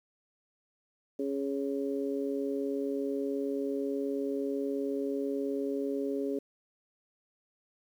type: harmonic tone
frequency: 138.59 Hz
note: C#3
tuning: in tune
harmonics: 2 / 3 / 4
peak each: -33 / -33 / -39 dBFS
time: 1.19-6.39 s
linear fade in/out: 5 ms
effects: 10-bit